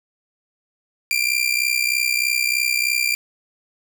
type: tone with amplitude modulation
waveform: sawtooth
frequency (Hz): 2375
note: D7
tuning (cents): +19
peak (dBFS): -11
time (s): 1.11-3.15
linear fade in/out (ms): 0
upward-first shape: sine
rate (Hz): 63.2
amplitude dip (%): 80
effects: none